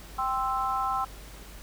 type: chord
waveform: sine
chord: C major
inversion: second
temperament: equal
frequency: 784 / 1046.5 / 1318.5 Hz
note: G5 / C6 / E6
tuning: 0 / 0 / 0 cents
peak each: -30 dBFS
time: 0.18-1.05 s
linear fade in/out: 10 ms
effects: added 50 Hz sine -45 dBFS peak until 1.62 s + pink hiss -48 dBFS RMS until 1.62 s